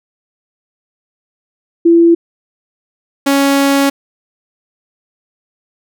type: tone pair in turn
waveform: sine / sawtooth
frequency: 337 / 277.7 Hz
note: E4 / C#4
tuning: +38 / +3 cents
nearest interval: minor third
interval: 335 cents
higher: first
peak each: -4 / -5 dBFS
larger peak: first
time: 1.85-2.15 / 3.26-3.9 s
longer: second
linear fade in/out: 10 ms
effects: none